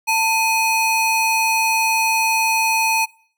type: ring-modulated tone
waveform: square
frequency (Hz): 1700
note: G#6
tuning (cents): +40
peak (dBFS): -13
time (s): 0.07-3.06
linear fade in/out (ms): 20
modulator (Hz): 806
effects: noise-tail reverb RT60 0.5 s tail -22 dB re dry